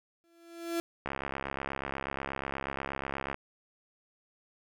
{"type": "tone with exponential growth", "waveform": "35% pulse", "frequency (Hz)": 337.2, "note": "E4", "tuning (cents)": 39, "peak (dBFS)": -26, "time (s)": [0.24, 0.8], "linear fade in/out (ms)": 0, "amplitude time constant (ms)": 120}
{"type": "click train", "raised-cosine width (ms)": 0.5, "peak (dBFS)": -19, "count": 157, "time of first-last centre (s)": [1.06, 3.344], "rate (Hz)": 68.3}
{"effects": []}